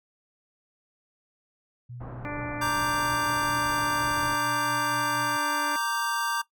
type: tone with tremolo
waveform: sine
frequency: 122 Hz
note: B2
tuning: 21 cents flat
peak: -37 dBFS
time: 1.89-5.37 s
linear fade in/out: 10 ms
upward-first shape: sine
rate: 4.3 Hz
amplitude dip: 45%
type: low-pass noise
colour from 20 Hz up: pink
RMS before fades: -41 dBFS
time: 2-4.36 s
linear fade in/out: 10 ms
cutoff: 1300 Hz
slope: 24 dB/octave
type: harmonic tone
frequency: 293.7 Hz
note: D4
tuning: in tune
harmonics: 1 / 2 / 3 / 4 / 5 / 6 / 7 / 8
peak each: -35 / -38 / -40 / -41 / -42 / -43 / -43 / -44 dBFS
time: 2.25-5.76 s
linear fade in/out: 0 ms
type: chord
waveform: square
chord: G minor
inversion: first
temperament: equal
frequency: 932.3 / 1174.7 / 1568 Hz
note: Bb5 / D6 / G6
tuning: 0 / 0 / 0 cents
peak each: -31 dBFS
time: 2.61-6.42 s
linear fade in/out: 10 ms
effects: noise-tail reverb RT60 0.1 s tail -17 dB re dry